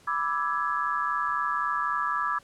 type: chord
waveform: sine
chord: E dominant seventh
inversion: second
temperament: equal with one note detuned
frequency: 987.8 / 1174.7 / 1318.5 / 1670.8 Hz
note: B5 / D6 / E6 / G#6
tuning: 0 / 0 / 0 / +10 cents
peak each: -33 / -28 / -31 / -32 dBFS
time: 0.07-2.39 s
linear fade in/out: 10 ms
effects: pink hiss -57 dBFS RMS until 2.43 s + low-pass 10000 Hz 12 dB/octave